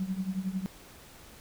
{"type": "tone with tremolo", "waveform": "sine", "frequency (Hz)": 188.9, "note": "F#3", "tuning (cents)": 36, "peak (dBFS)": -26, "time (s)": [0, 0.66], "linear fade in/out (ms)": 0, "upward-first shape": "triangle", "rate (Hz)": 11, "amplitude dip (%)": 90, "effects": ["pink hiss -52 dBFS RMS until 1.4 s"]}